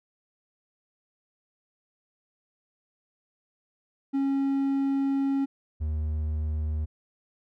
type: tone pair in turn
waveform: triangle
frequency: 274.1 / 76.92 Hz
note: C#4 / D#2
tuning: -19 / -19 cents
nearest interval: octave + minor seventh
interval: 2200 cents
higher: first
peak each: -21 / -24 dBFS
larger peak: first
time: 4.13-5.46 / 5.8-6.86 s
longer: first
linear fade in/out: 20 ms
effects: none